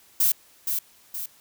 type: noise with echo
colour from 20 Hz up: violet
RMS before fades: -20 dBFS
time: 0.2-0.32 s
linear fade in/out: 5 ms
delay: 470 ms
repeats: 2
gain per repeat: -6 dB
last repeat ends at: 1.26 s
effects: white hiss -56 dBFS RMS until 1.4 s